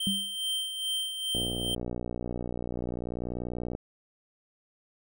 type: tone with tremolo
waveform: square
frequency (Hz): 3133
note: G7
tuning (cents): -2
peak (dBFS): -28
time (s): 0-1.75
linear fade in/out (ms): 5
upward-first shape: sine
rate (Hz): 2.4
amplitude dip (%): 55
type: tone with exponential decay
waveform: sine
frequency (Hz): 195.2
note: G3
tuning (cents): -7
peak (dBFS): -24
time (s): 0.07-0.36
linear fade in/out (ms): 0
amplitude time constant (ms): 61
type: click train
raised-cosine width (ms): 2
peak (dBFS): -21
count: 146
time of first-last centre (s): 1.35-3.751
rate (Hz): 60.4
effects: none